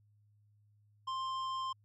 sine tone with hard clipping, 1051 Hz, C6, 7 cents sharp, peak -37 dBFS, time 1.07-1.73 s, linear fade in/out 10 ms, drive 12 dB, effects added 104 Hz sine -65 dBFS peak until 1.84 s + low-pass 6000 Hz 12 dB/octave

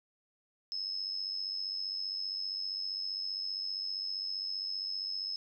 sine tone with amplitude modulation, 5190 Hz, E8, 28 cents flat, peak -31 dBFS, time 0.72-5.36 s, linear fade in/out 0 ms, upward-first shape sine, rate 95.2 Hz, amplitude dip 70%, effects none

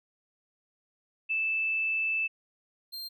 sine / 45% pulse tone pair in turn, 2635 / 4183 Hz, E7 / C8, -1 / -1 cents, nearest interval minor sixth, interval 800 cents, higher second, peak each -26 / -36 dBFS, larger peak first, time 1.29-2.28 / 2.92-3.09 s, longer first, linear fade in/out 20 ms, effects none

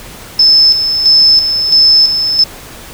sine tone with tremolo, 5250 Hz, E8, 8 cents flat, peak -3 dBFS, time 0.39-2.44 s, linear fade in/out 5 ms, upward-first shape square, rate 1.5 Hz, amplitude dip 55%, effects pink hiss -31 dBFS RMS until 2.93 s

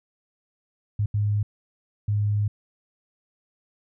sine tone bursts at uneven times, 103.83 Hz, G#2, in tune, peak -20 dBFS, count 3, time 0.99-1.06 / 1.14-1.43 / 2.08-2.48 s, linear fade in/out 5 ms, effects none

